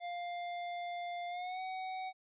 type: tone with pitch glide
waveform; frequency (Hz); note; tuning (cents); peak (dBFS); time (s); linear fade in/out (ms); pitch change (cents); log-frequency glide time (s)
square; 700 to 750.2; F5 to F#5; +4 to +24; -39; 0-2.13; 50; +120; 1.28-1.61
effects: resampled to 8000 Hz